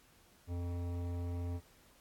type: tone with hard clipping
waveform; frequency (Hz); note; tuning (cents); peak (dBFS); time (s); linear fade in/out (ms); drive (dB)
sine; 87.31; F2; 0; -38; 0.47-1.61; 50; 15
effects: pink hiss -65 dBFS RMS until 2 s + AAC 64 kbps